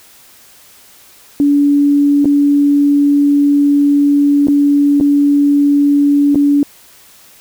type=tone with dropouts; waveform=sine; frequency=286.5 Hz; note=D4; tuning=43 cents flat; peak=-7 dBFS; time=1.4-6.63 s; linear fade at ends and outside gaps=1 ms; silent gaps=2.246-2.255 / 4.471-4.483 / 5.001-5.009 / 6.347-6.356 s; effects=white hiss -43 dBFS RMS until 7.4 s